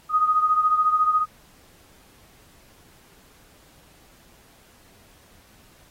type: beating tone pair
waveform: sine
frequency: 1244.5 / 1258.5 Hz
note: D#6 / D#6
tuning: 0 / +19 cents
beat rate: 14 Hz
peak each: -18 / -24 dBFS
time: 0.09-1.26 s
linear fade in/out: 50 ms
effects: pink hiss -55 dBFS RMS until 5.9 s + AAC 48 kbps